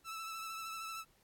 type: tone with vibrato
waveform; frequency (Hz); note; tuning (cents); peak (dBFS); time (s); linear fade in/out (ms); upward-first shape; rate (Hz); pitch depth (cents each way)
sawtooth; 1318.5; E6; 0; -38; 0.04-1.05; 50; triangle; 13; 30
effects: pink hiss -71 dBFS RMS until 1.23 s + AAC 64 kbps

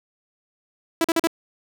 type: tone bursts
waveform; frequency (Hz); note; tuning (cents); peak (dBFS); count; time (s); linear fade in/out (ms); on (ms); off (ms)
sawtooth; 330.1; E4; +2; -13; 4; 1.01-1.272; 2; 34; 42
effects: none

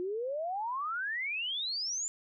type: exponential sweep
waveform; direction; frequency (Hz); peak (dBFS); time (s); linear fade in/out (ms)
sine; up; 349.2 to 7290; -32; 0-2.08; 0
effects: none

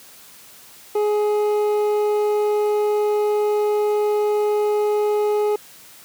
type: tone pair together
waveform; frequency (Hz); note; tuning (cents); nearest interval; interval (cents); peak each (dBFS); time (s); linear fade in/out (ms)
triangle; 419 / 838; G#4 / G#5; +15 / +15; octave; 1200; -15 / -25; 0.95-5.56; 5
effects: white hiss -45 dBFS RMS until 6.04 s + high-pass 80 Hz 12 dB/octave

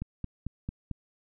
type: click train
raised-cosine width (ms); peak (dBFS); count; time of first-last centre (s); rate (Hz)
5; -21; 5; 0.02-0.913; 4.48
effects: none

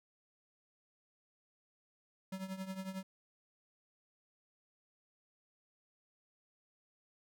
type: tone with tremolo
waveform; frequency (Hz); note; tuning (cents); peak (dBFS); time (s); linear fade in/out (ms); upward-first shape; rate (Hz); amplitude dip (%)
square; 190; F#3; +46; -38; 2.32-3.03; 5; triangle; 11; 80
effects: none

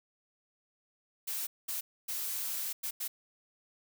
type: noise bursts at uneven times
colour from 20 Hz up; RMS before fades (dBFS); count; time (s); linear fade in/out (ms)
blue; -36; 5; 1.27-1.47 / 1.68-1.81 / 2.08-2.73 / 2.83-2.91 / 3-3.08; 10
effects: none

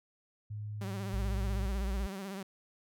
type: tone with pitch glide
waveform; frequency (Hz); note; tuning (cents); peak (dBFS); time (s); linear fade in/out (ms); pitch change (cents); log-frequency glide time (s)
sine; 105.3 to 106.28; G#2 to G#2; +24 to +40; -37; 0.5-1.67; 10; +16; 0.97-1.18
type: tone with vibrato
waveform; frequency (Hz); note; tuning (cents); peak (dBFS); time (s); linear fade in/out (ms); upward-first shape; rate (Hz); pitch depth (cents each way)
sawtooth; 194.5; G3; -13; -35; 0.81-2.43; 5; sine; 16; 61
type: tone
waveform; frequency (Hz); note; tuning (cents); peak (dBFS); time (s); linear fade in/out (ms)
sine; 57.5; A#1; -23; -31; 1.13-2.07; 10
effects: none

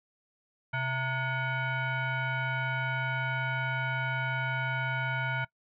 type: tone with frequency modulation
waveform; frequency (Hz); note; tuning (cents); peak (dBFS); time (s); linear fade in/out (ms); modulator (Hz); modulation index
sine; 659.3; E5; 0; -28; 0.73-5.45; 10; 789; 2
effects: noise-tail reverb RT60 0.1 s tail -21 dB re dry

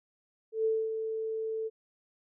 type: tone with ADSR envelope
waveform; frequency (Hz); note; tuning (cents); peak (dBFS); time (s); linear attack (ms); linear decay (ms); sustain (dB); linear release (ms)
sine; 442.6; A4; +10; -24; 0.52-1.7; 130; 240; -7; 34
effects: none

